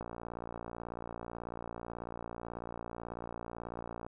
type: click train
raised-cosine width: 1 ms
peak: -27 dBFS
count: 237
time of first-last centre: 0.01-4.065 s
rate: 58.2 Hz
effects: none